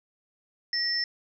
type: tone pair together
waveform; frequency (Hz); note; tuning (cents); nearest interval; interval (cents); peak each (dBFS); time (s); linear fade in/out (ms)
sine; 1905 / 5305; A#6 / E8; +37 / +10; octave + tritone; 1773; -31 / -26; 0.73-1.04; 2
effects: none